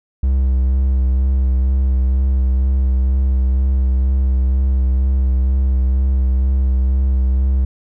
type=tone with vibrato; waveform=triangle; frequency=65.2 Hz; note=C2; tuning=5 cents flat; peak=-10 dBFS; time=0.23-7.65 s; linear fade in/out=5 ms; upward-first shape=sine; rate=2.1 Hz; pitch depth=26 cents each way; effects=none